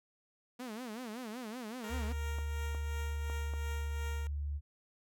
sawtooth tone with vibrato, 233.1 Hz, A#3, in tune, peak -37 dBFS, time 0.59-2.13 s, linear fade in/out 10 ms, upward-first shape sine, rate 5.3 Hz, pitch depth 180 cents each way
10% pulse tone with tremolo, 466.1 Hz, A#4, in tune, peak -34 dBFS, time 1.84-4.27 s, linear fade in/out 0 ms, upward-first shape triangle, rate 2.8 Hz, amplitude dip 55%
sine tone with pitch glide, 73 to 72.41 Hz, D2 to D2, -10 to -24 cents, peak -34 dBFS, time 1.89-4.61 s, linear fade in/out 50 ms, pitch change -14 cents, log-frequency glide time 3.02-3.55 s
clicks, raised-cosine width 1 ms, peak -33 dBFS, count 4, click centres 2.386 / 2.748 / 3.299 / 3.537 s
effects none

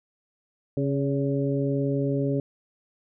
harmonic tone with a mistuned harmonic, 138.3 Hz, C#3, 4 cents flat, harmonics 1 / 2 / 3 / 4, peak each -26 / -27 / -29 / -32 dBFS, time 0.77-2.4 s, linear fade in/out 2 ms, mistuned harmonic 4, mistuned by +37 cents, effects none

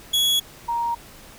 40% pulse / sine tone pair in turn, 3356 / 937.9 Hz, G#7 / A#5, +17 / +10 cents, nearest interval octave + minor seventh, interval 2207 cents, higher first, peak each -16 / -21 dBFS, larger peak first, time 0.13-0.4 / 0.68-0.95 s, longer neither, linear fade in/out 10 ms, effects pink hiss -45 dBFS RMS until 1.38 s

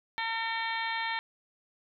harmonic tone, 453.7 Hz, A#4, 47 cents flat, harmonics 2 / 3 / 4 / 5 / 6 / 7 / 8 / 9, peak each -34 / -43 / -35 / -37 / -49 / -42 / -42 / -44 dBFS, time 0.18-1.19 s, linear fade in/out 0 ms, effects none

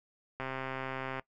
click train, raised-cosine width 0.5 ms, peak -22 dBFS, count 106, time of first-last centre 0.4-1.195 s, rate 132 Hz, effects noise-tail reverb RT60 0.1 s tail -20 dB re dry

